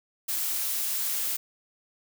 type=noise; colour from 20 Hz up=blue; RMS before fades=-29 dBFS; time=0.28-1.37 s; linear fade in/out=10 ms; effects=none

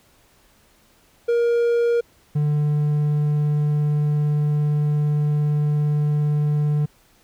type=tone pair in turn; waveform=triangle; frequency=471.6 / 148.54 Hz; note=A#4 / D3; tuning=+20 / +20 cents; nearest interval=octave + minor sixth; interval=2000 cents; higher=first; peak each=-14 / -15 dBFS; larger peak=first; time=1.28-2.01 / 2.35-6.86 s; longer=second; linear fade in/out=10 ms; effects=pink hiss -57 dBFS RMS until 7.23 s

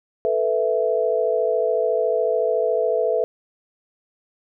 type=chord; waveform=sine; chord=A suspended second; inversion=none; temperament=equal; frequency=440 / 493.9 / 659.3 Hz; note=A4 / B4 / E5; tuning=0 / 0 / 0 cents; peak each=-22 dBFS; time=0.25-3.24 s; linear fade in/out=0 ms; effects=none

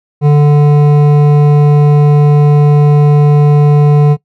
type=tone with hard clipping; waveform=sine; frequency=146.83 Hz; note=D3; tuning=in tune; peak=-5 dBFS; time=0.21-4.17 s; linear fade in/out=50 ms; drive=11 dB; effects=noise-tail reverb RT60 0.1 s tail -21 dB re dry

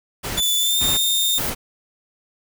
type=noise bursts; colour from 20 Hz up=pink; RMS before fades=-27 dBFS; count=3; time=0.23-1.55 s; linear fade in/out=20 ms; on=180 ms; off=390 ms
type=tone with pitch glide; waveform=sawtooth; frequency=3490 to 3647 Hz; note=A7 to A#7; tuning=-15 to -39 cents; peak=-15 dBFS; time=0.37-1.39 s; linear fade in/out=10 ms; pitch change=+76 cents; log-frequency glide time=0.59-0.81 s
type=noise; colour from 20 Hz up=violet; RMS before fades=-26 dBFS; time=0.42-1.5 s; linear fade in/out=5 ms
effects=none

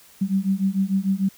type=beating tone pair; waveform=sine; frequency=190 / 196.7 Hz; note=F#3 / G3; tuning=+46 / +6 cents; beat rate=6.7 Hz; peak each=-22 dBFS; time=0.21-1.29 s; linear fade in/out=10 ms; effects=white hiss -51 dBFS RMS until 1.37 s

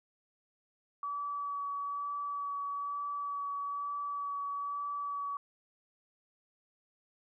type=tone with vibrato; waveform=sine; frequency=1143 Hz; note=D6; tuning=47 cents flat; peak=-34 dBFS; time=1.03-5.37 s; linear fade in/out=2 ms; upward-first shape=sine; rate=1.1 Hz; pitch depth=12 cents each way; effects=none

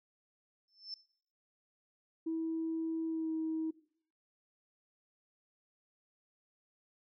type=tone with exponential growth; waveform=sine; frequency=5300 Hz; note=E8; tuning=9 cents sharp; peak=-37 dBFS; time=0.68-0.94 s; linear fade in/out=1 ms; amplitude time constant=55 ms
type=tone with pitch glide; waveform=sine; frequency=324.6 to 319.2 Hz; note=E4 to D#4; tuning=-27 to +44 cents; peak=-32 dBFS; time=2.26-3.71 s; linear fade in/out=10 ms; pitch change=-29 cents; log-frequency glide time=3.07-3.32 s
effects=noise-tail reverb RT60 0.6 s tail -20 dB re dry + tanh soft clip ceiling -28 dBFS

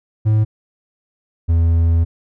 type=tone pair in turn; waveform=triangle; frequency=108.2 / 83.18 Hz; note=A2 / E2; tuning=-29 / +16 cents; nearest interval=perfect fourth; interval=455 cents; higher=first; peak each=-9 / -9 dBFS; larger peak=neither; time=0.25-0.45 / 1.48-2.05 s; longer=second; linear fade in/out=20 ms; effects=none

